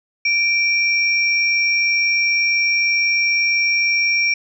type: tone pair together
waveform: sine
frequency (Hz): 2349 / 5574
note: D7 / F8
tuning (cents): 0 / -4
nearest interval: octave + minor third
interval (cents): 1496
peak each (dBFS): -15 / -22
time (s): 0.25-4.34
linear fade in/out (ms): 5
effects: none